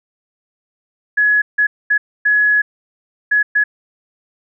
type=tone bursts at uneven times; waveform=sine; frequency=1688 Hz; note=G#6; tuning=28 cents sharp; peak=-10 dBFS; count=6; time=1.17-1.42 / 1.58-1.67 / 1.9-1.98 / 2.25-2.62 / 3.31-3.43 / 3.55-3.64 s; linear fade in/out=10 ms; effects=none